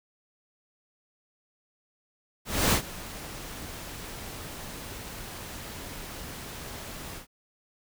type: noise with ADSR envelope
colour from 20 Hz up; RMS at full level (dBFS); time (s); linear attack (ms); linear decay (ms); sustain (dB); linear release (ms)
pink; -21; 2.45-7.27; 270; 95; -19; 110
effects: none